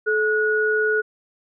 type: tone pair together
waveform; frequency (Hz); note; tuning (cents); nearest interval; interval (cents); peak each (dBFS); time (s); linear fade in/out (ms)
sine; 431.5 / 1457.7; A4 / F#6; -34 / -26; octave + major sixth; 2108; -20; 0.06-1.02; 20
effects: none